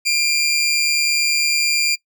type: tone with amplitude modulation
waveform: 20% pulse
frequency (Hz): 2387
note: D7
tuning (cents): +28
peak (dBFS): -9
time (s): 0.05-1.96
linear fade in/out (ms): 20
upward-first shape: sine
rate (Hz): 149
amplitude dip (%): 40
effects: noise-tail reverb RT60 0.1 s tail -20 dB re dry